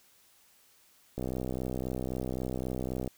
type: click train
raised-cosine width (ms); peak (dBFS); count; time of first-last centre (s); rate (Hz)
2; -21; 122; 1.18-3.077; 63.8
effects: white hiss -63 dBFS RMS until 3.17 s